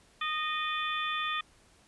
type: harmonic tone with a mistuned harmonic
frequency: 617 Hz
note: D#5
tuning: 15 cents flat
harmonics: 2 / 3 / 4 / 5 / 6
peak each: -33 / -37 / -37 / -42 / -37 dBFS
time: 0.21-1.41 s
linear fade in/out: 5 ms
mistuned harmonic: 6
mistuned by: -100 cents
effects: pink hiss -62 dBFS RMS until 1.87 s + resampled to 24000 Hz